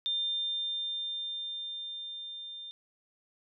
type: tone with level ramp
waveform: sine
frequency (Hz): 3600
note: A7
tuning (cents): +39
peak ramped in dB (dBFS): -28 to -41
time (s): 0.06-2.71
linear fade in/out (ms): 0
effects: none